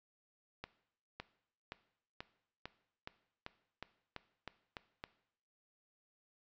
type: accelerating click train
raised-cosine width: 0.3 ms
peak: -27 dBFS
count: 12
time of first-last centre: 0.64-5.039 s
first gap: 560 ms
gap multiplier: 0.93
effects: noise-tail reverb RT60 0.7 s tail -17 dB re dry + resampled to 16000 Hz